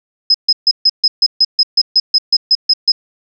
sine tone bursts, 5090 Hz, D#8, 39 cents sharp, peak -6 dBFS, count 15, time 0.3-2.92 s, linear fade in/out 5 ms, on 44 ms, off 140 ms, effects none

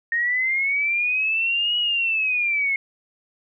sine linear two-way sweep, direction up then down, 1845 to 2923 to 2158 Hz, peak -19 dBFS, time 0.12-2.76 s, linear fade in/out 2 ms, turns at 1.78 s, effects none

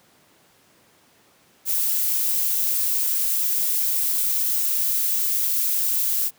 violet noise, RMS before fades -22 dBFS, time 1.65-6.31 s, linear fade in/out 50 ms, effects pink hiss -57 dBFS RMS until 6.38 s + high-pass 150 Hz 12 dB/octave

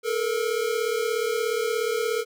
square tone pair together, 435.4 / 472.3 Hz, A4 / A#4, -18 / +23 cents, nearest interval minor second, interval 141 cents, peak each -27 dBFS, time 0.03-2.25 s, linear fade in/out 50 ms, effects none

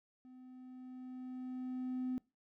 triangle tone with level ramp, 254.7 Hz, C4, 46 cents flat, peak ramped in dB -52 to -31 dBFS, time 0.25-2.18 s, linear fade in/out 0 ms, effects noise-tail reverb RT60 0.3 s tail -26 dB re dry + tanh soft clip ceiling -31 dBFS

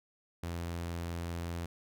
sawtooth tone, 85.2 Hz, F2, 42 cents flat, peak -32 dBFS, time 0.43-1.66 s, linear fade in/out 5 ms, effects none

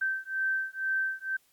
sine beating tone pair, 1553 / 1555.1 Hz, G6 / G6, -17 / -14 cents, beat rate 2.1 Hz, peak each -31 dBFS, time 0.01-1.37 s, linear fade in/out 10 ms, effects white hiss -67 dBFS RMS until 1.52 s + Opus 48 kbps

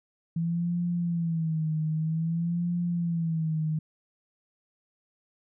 sine tone with vibrato, 164.81 Hz, E3, in tune, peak -25 dBFS, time 0.36-3.79 s, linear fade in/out 5 ms, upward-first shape sine, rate 0.52 Hz, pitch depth 96 cents each way, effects none

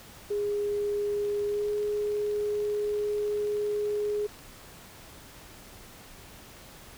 sine tone with pitch glide, 411.3 to 416.6 Hz, G#4 to G#4, -17 to +5 cents, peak -26 dBFS, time 0.3-4.27 s, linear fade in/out 10 ms, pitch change +22 cents, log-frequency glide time 1.48-1.7 s
click train, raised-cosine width 0.2 ms, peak -34 dBFS, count 67, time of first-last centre 1.25-4.438 s, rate 20.7 Hz
effects pink hiss -49 dBFS RMS until 6.97 s

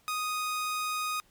sawtooth tone, 1244.5 Hz, D#6, in tune, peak -26 dBFS, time 0.08-1.2 s, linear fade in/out 0 ms, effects pink hiss -65 dBFS RMS until 1.3 s + MP3 96 kbps

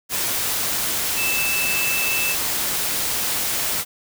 sine tone in noise, 2637 Hz, E7, in tune, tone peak -22 dBFS, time 1.15-2.36 s, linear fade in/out 50 ms, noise white, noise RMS -23 dBFS, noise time 0.09-3.85 s, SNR -2 dB, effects none

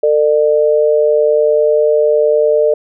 sine tone pair together, 449.5 / 600 Hz, A4 / D5, +37 / +37 cents, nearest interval perfect fourth, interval 500 cents, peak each -11 dBFS, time 0.03-2.74 s, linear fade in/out 5 ms, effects none

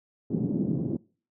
pink band-pass noise, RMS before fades -28 dBFS, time 0.3-0.97 s, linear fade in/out 5 ms, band 150 to 340 Hz, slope 24 dB/octave, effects noise-tail reverb RT60 0.4 s tail -23 dB re dry

